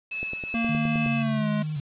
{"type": "tone with tremolo", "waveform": "sine", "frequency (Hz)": 2604, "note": "E7", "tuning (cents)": -22, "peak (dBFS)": -28, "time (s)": [0.11, 1.23], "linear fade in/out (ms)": 10, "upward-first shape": "triangle", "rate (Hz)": 2.4, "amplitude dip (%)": 40}
{"type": "click train", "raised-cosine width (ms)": 2, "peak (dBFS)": -23, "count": 9, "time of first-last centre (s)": [0.23, 1.062], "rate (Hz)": 9.62}
{"type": "tone with pitch glide", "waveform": "square", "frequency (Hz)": [230, 210.9], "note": ["A#3", "G#3"], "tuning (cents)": [-23, 27], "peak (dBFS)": -25, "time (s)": [0.54, 1.63], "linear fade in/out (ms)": 10, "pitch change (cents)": -150, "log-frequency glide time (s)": [1.16, 1.49]}
{"type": "tone with vibrato", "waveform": "sine", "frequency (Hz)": 147, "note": "D3", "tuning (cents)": 2, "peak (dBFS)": -27, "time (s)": [0.69, 1.8], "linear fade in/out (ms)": 2, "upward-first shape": "square", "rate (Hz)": 1.4, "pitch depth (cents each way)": 75}
{"effects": ["resampled to 8000 Hz", "8-bit"]}